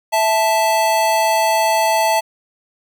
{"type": "tone pair together", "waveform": "square", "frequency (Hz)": [659.5, 877], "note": ["E5", "A5"], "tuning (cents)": [1, -6], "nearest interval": "perfect fourth", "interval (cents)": 493, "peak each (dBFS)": [-18, -16], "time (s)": [0.12, 2.21], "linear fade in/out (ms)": 20, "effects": []}